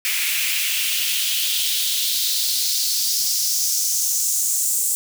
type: noise with high-pass filter sweep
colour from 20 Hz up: white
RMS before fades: -21 dBFS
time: 0.05-4.95 s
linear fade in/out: 0 ms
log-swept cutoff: 2200 to 7900 Hz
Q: 2.9
effects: none